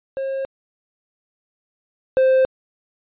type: tone pair in turn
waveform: triangle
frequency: 538 / 523 Hz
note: C5 / C5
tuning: +48 / -1 cents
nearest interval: unison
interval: 49 cents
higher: first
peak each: -20 / -10 dBFS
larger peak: second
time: 0.17-0.45 / 2.17-2.45 s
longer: neither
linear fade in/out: 0 ms
effects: resampled to 8000 Hz